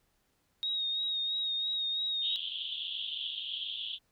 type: tone with vibrato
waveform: sine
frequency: 3752 Hz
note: A#7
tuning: 11 cents sharp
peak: -30 dBFS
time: 0.63-2.36 s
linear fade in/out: 0 ms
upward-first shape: sine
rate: 3 Hz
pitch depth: 33 cents each way
type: band-pass noise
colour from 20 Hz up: white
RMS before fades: -38 dBFS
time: 2.21-3.99 s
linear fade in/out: 50 ms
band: 3000 to 3500 Hz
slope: 96 dB/octave
effects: pink hiss -74 dBFS RMS until 4.11 s